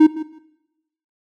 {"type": "tone with echo", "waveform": "triangle", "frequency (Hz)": 311.1, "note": "D#4", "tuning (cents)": 0, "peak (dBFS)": -4, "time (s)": [0, 0.07], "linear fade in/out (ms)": 10, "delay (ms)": 160, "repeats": 2, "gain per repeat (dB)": -15, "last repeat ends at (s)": 0.39, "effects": ["noise-tail reverb RT60 0.9 s tail -18 dB re dry"]}